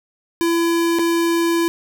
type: tone with dropouts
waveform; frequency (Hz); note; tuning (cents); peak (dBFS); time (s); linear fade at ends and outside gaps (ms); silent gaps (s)
square; 336.6; E4; +36; -16; 0.41-1.68; 0; 0.987-0.993
effects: none